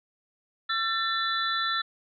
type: tone cluster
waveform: sine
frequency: 1350 / 1780 / 3493 / 3972 Hz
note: E6 / A6 / A7 / B7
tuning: +41 / +20 / -13 / +9 cents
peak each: -29 / -30 / -33 / -32 dBFS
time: 0.69-1.82 s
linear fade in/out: 10 ms
effects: none